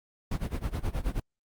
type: noise with tremolo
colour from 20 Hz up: brown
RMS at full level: -28 dBFS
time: 0.31-1.2 s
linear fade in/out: 5 ms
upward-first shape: sine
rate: 9.4 Hz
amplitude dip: 90%
effects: Opus 48 kbps